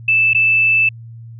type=tone with dropouts; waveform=sine; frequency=2637 Hz; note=E7; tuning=in tune; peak=-10 dBFS; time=0.08-0.89 s; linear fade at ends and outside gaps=5 ms; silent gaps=0.334-0.347 s; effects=added 115 Hz sine -32 dBFS peak until 1.39 s